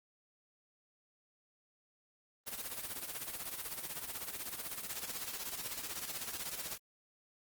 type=noise with tremolo; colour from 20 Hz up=white; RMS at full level=-39 dBFS; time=2.46-6.78 s; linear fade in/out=20 ms; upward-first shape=sine; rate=16 Hz; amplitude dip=70%; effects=Opus 24 kbps